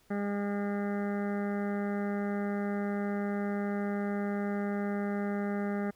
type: harmonic tone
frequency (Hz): 202.8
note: G#3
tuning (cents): -41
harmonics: 1 / 2 / 3 / 4 / 6 / 7 / 8 / 9 / 10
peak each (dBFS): -31 / -37 / -41 / -43 / -47 / -48 / -49 / -50 / -51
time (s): 0.1-5.91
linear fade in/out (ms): 10
effects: pink hiss -66 dBFS RMS until 5.95 s